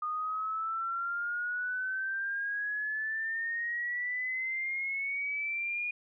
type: exponential sweep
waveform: sine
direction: up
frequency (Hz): 1223 to 2448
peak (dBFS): -31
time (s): 0.02-5.91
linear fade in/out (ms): 5
effects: none